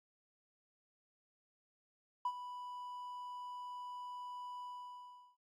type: tone with ADSR envelope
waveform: triangle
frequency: 987.8 Hz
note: B5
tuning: in tune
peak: -28 dBFS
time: 2.25-5.37 s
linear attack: 5 ms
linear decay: 60 ms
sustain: -14 dB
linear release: 740 ms
effects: tanh soft clip ceiling -29 dBFS + AAC 64 kbps